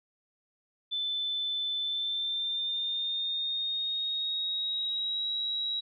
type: tone with pitch glide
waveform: sine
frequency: 3520 to 3861 Hz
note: A7 to B7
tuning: 0 to -40 cents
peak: -29 dBFS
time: 0.91-5.81 s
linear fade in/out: 20 ms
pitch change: +160 cents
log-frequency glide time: 1.8-5.28 s
effects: none